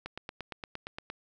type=click train; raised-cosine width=0.3 ms; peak=-22 dBFS; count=10; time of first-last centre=0.06-1.1 s; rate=8.65 Hz; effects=none